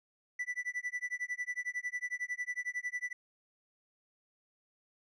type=tone with tremolo; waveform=triangle; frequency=1975.5 Hz; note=B6; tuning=in tune; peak=-30 dBFS; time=0.39-3.13 s; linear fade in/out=5 ms; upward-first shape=sine; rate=11 Hz; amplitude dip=100%; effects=resampled to 22050 Hz